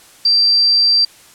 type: tone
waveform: sine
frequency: 4699 Hz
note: D8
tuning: in tune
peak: -9 dBFS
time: 0.25-1.05 s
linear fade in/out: 5 ms
effects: white hiss -44 dBFS RMS until 1.34 s + low-pass 11000 Hz 12 dB/octave